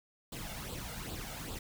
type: noise with flanger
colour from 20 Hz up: pink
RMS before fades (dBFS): -42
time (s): 0.32-1.59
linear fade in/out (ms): 5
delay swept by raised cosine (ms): 0.24 to 1.44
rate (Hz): 2.5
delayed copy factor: +0.65
effects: none

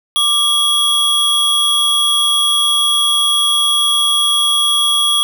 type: tone pair together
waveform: square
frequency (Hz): 1174.7 / 3323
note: D6 / G#7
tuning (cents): 0 / 0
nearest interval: octave + tritone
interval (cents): 1800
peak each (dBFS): -22 / -12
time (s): 0.16-5.23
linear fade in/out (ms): 0
effects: none

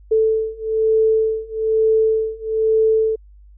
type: beating tone pair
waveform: sine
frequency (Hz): 440 / 441.1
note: A4 / A4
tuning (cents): 0 / +4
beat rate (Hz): 1.1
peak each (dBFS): -18 / -17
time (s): 0.11-3.16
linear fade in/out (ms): 10
effects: added 50 Hz sine -42 dBFS peak until 3.57 s

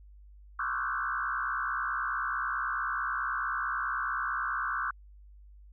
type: tone with frequency modulation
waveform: sine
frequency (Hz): 1318.5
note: E6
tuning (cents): 0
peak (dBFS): -29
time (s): 0.59-4.91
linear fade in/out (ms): 5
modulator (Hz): 64.6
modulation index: 3.9
effects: added 50 Hz sine -50 dBFS peak until 5.72 s

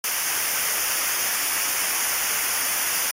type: noise with comb filter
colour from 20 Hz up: white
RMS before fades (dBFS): -24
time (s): 0.04-3.11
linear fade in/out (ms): 2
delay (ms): 0.25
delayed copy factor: -0.75
effects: AAC 48 kbps

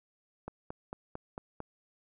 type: click train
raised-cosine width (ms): 1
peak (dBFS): -25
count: 6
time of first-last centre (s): 0.48-1.604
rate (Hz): 4.45
effects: none

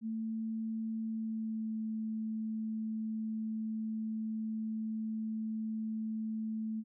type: tone with pitch glide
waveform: sine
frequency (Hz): 222.4 to 219.6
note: A3 to A3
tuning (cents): +19 to -3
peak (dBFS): -34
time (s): 0.01-6.84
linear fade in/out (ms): 50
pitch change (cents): -22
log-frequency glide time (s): 1.05-1.79
effects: none

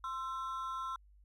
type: ring-modulated tone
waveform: triangle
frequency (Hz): 1191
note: D6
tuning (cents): +24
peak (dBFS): -32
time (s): 0.04-0.96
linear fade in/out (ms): 2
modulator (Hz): 146
effects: added 50 Hz sine -59 dBFS peak until 1.24 s

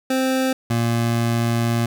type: tone pair in turn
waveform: 25% pulse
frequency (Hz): 261.6 / 116.83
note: C4 / A#2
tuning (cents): 0 / +4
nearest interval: octave + major second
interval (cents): 1396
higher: first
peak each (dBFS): -14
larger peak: neither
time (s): 0.1-0.53 / 0.7-1.86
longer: second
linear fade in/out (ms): 5
effects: none

